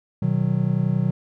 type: chord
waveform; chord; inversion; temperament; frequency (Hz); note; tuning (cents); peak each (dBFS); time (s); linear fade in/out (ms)
triangle; B major; none; just; 123.47 / 154.34 / 185.21; B2 / D#3 / F#3; 0 / -14 / +2; -21; 0.22-1.11; 5
effects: none

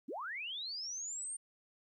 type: linear sweep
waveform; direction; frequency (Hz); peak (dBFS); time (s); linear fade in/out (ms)
sine; up; 204 to 8920; -39; 0.08-1.37; 10
effects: 13-bit

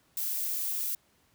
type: noise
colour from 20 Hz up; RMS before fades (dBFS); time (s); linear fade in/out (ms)
violet; -32; 0.17-0.95; 2
effects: pink hiss -67 dBFS RMS until 1.34 s + high-pass 60 Hz 12 dB/octave

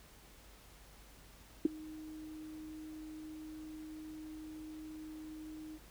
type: tone with ADSR envelope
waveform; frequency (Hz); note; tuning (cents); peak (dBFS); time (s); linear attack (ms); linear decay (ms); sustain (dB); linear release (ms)
sine; 311.1; D#4; 0; -21; 1.65-5.79; 4; 14; -24; 40
effects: added 50 Hz sine -60 dBFS peak until 5.9 s + pink hiss -60 dBFS RMS until 5.9 s

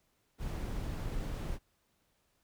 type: noise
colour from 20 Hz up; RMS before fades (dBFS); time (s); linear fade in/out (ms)
brown; -37; 0.38-1.59; 50
effects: pink hiss -75 dBFS RMS until 2.43 s

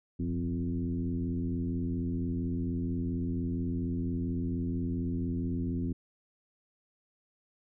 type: tone with frequency modulation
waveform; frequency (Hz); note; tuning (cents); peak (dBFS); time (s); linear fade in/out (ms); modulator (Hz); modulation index
sine; 175.1; F3; +5; -29; 0.19-5.93; 10; 84.3; 1.5
effects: none

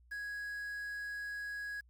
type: tone with quantisation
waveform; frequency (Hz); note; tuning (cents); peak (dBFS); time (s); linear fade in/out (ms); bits
triangle; 1661.2; G#6; 0; -37; 0.11-1.81; 10; 10
effects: added 60 Hz sine -61 dBFS peak until 1.89 s

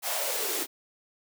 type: noise with high-pass filter sweep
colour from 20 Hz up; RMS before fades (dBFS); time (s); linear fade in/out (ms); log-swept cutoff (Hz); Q
white; -30; 0.02-0.67; 50; 790 to 310; 4.6
effects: none

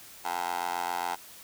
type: tone with high-pass filter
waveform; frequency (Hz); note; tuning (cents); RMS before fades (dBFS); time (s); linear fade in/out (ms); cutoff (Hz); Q
15% pulse; 87.4; F2; +2; -32; 0.24-1.16; 20; 810; 3.2
effects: white hiss -49 dBFS RMS until 1.43 s

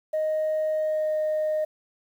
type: tone with pitch glide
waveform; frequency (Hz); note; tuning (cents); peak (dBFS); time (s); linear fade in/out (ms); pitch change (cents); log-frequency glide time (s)
sine; 622.3 to 617.3; D#5 to D#5; 0 to -14; -21; 0.13-1.65; 10; -14; 0.7-1.16
effects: tanh soft clip ceiling -20 dBFS + 9-bit

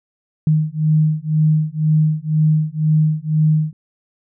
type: beating tone pair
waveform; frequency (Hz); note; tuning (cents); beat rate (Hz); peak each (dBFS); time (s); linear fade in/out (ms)
sine; 154 / 156; D#3 / D#3; -17 / +5; 2; -16; 0.47-3.73; 2
effects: none

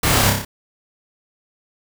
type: noise with echo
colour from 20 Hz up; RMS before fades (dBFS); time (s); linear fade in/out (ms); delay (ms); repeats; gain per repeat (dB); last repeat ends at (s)
pink; -18; 0.03-0.3; 5; 30; 5; -3; 0.45
effects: none

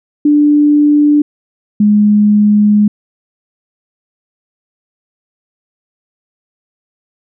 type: tone pair in turn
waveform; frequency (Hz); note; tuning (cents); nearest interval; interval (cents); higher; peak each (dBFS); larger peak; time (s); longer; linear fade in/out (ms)
sine; 294.8 / 208.5; D4 / G#3; +7 / +7; tritone; 600; first; -5; neither; 0.25-1.22 / 1.8-2.88; second; 5
effects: none

